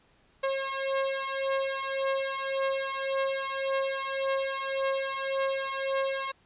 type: beating tone pair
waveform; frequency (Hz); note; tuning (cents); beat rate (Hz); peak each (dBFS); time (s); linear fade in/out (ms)
sawtooth; 539 / 540.8; C#5 / C#5; -49 / -43; 1.8; -27; 0.43-6.32; 10
effects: pink hiss -64 dBFS RMS until 6.45 s + resampled to 8000 Hz